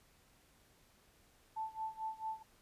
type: tone with tremolo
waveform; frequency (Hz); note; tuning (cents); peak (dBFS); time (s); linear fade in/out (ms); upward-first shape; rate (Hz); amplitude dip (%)
sine; 880; A5; 0; -36; 1.56-2.43; 10; sine; 4.5; 90
effects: pink hiss -68 dBFS RMS until 2.61 s + resampled to 32000 Hz